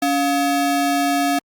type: ring-modulated tone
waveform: square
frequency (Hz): 493.9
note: B4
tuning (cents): 0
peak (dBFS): -14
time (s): 0.02-1.39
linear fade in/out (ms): 5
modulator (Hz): 212
effects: Opus 48 kbps